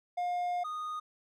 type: tone pair in turn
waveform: triangle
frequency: 711 / 1235.9 Hz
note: F5 / D#6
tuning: +31 / -12 cents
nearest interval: minor seventh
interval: 957 cents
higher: second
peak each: -28 / -33 dBFS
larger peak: first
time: 0.17-0.64 / 0.64-1 s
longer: first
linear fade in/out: 10 ms
effects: none